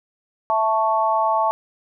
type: chord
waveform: sine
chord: A major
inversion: second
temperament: equal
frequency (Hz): 659.3 / 880 / 1108.7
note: E5 / A5 / C#6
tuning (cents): 0 / 0 / 0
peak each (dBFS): -22 / -19 / -22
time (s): 0.5-1.51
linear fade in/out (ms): 0
effects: none